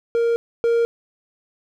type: tone pair in turn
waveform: triangle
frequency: 466.2 / 466.2 Hz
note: A#4 / A#4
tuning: 0 / 0 cents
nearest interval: unison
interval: 0 cents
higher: neither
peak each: -14 / -13 dBFS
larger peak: second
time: 0.15-0.36 / 0.64-0.85 s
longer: neither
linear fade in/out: 0 ms
effects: none